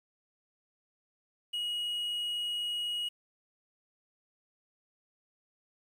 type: tone with quantisation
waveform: triangle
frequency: 2898 Hz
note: F#7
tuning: 37 cents flat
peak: -30 dBFS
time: 1.53-3.09 s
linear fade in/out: 10 ms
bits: 10
effects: none